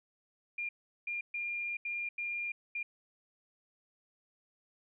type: tone bursts at uneven times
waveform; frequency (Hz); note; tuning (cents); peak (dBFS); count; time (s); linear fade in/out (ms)
sine; 2405; D7; +41; -34; 6; 0.58-0.69 / 1.07-1.21 / 1.34-1.77 / 1.85-2.09 / 2.18-2.52 / 2.75-2.83; 5
effects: none